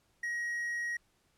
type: tone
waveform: triangle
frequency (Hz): 1894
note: A#6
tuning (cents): +27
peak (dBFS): -31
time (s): 0.23-0.97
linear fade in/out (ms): 5
effects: pink hiss -72 dBFS RMS until 1.37 s + low-pass 12000 Hz 12 dB/octave